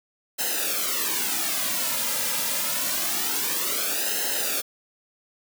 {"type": "noise with flanger", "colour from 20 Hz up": "white", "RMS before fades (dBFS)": -26, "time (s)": [0.38, 4.62], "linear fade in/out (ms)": 20, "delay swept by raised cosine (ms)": [0.86, 2.76], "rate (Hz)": 0.26, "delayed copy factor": -0.85, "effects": ["high-pass 200 Hz 12 dB/octave"]}